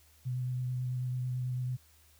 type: tone with vibrato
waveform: sine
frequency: 126.1 Hz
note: B2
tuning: 36 cents sharp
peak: -31 dBFS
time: 0.25-1.77 s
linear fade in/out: 20 ms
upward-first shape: sine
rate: 9.1 Hz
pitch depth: 17 cents each way
effects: added 77 Hz sine -63 dBFS peak until 2.19 s + white hiss -64 dBFS RMS until 2.19 s